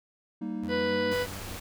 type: chord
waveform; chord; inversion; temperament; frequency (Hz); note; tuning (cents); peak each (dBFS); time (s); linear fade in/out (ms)
triangle; Eb major; first; equal; 196 / 233.1 / 311.1; G3 / Bb3 / Eb4; 0 / 0 / 0; -34 / -33 / -34; 0.41-1.14; 10
type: tone with pitch glide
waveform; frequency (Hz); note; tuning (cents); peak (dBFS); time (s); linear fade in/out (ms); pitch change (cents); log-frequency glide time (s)
sawtooth; 87.2 to 95.64; F2 to G2; -2 to -42; -37; 0.63-1.57; 0; +160; 0.8-0.92
type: harmonic tone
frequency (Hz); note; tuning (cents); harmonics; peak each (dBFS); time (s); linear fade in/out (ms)
493.9; B4; 0; 1 / 2 / 3 / 4 / 5 / 6 / 7 / 8 / 9 / 10; -27 / -38 / -36 / -36 / -50 / -40 / -49 / -47 / -49 / -44; 0.68-1.27; 50
type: noise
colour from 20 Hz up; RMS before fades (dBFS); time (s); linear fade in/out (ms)
pink; -40; 1.11-1.6; 10
effects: none